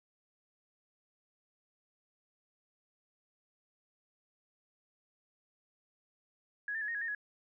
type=tone with pitch steps; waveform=sine; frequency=1670 / 1790 / 1694 / 1856 / 1668 / 1832 / 1679 Hz; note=G#6 / A6 / G#6 / A#6 / G#6 / A#6 / G#6; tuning=+9 / +29 / +34 / -8 / +7 / -31 / +18 cents; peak=-34 dBFS; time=6.68-7.149 s; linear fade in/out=2 ms; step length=67 ms; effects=none